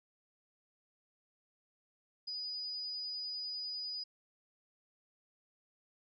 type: tone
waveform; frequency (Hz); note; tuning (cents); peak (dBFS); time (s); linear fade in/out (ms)
sine; 4945; D#8; -12; -38; 2.27-4.04; 10
effects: none